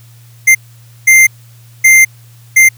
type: tone bursts at uneven times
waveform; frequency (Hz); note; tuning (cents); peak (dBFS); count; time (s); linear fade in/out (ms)
square; 2093; C7; 0; -3; 4; 0.47-0.55 / 1.07-1.27 / 1.84-2.05 / 2.56-2.69; 10
effects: added 117 Hz sine -37 dBFS peak until 2.77 s + white hiss -47 dBFS RMS until 2.77 s